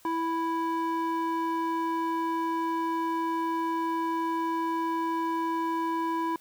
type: tone with band-pass filter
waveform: square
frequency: 329.6 Hz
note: E4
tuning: in tune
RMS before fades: -29 dBFS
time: 0.05-6.36 s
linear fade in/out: 2 ms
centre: 760 Hz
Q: 8.3
effects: white hiss -58 dBFS RMS until 6.4 s